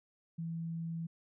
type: tone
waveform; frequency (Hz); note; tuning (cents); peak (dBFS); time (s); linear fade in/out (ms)
sine; 165.4; E3; +6; -36; 0.38-1.07; 10
effects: none